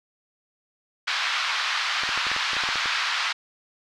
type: band-pass noise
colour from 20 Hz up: pink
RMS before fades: -26 dBFS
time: 1.07-3.33 s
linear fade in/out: 10 ms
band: 1100 to 4700 Hz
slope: 24 dB/octave
type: clicks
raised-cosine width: 0.5 ms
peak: -17 dBFS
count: 12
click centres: 2.035 / 2.091 / 2.176 / 2.268 / 2.316 / 2.364 / 2.533 / 2.567 / 2.637 / 2.689 / 2.757 / 2.858 s
effects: none